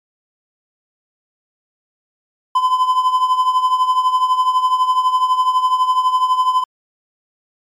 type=tone with tremolo; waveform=triangle; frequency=1017 Hz; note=C6; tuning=50 cents flat; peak=-7 dBFS; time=2.55-6.64 s; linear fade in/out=5 ms; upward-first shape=triangle; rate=12 Hz; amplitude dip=75%; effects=MP3 96 kbps